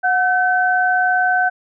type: tone pair together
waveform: sine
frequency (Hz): 731 / 1528.5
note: F#5 / G6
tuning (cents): -21 / -44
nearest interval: octave + minor second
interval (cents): 1277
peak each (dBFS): -16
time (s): 0.03-1.5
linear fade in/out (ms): 20
effects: none